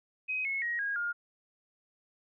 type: tone with pitch steps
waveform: sine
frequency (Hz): 2523 / 2184 / 1890.1 / 1636 / 1416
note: D#7 / C#7 / A#6 / G#6 / F6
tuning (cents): +23 / -26 / +23 / -26 / +23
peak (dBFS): -30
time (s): 0.28-1.13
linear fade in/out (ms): 20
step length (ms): 170
effects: none